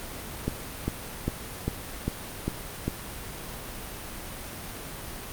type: click train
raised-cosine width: 3 ms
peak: -13 dBFS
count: 7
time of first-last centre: 0.48-2.88 s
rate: 2.5 Hz
effects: pink hiss -38 dBFS RMS until 5.32 s + Opus 32 kbps